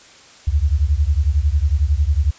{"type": "beating tone pair", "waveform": "sine", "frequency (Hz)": [68.4, 79.4], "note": ["C#2", "D#2"], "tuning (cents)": [-23, 36], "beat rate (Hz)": 11, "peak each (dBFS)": [-16, -17], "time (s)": [0.47, 2.31], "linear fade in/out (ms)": 10, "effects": ["white hiss -45 dBFS RMS until 2.38 s", "resampled to 16000 Hz"]}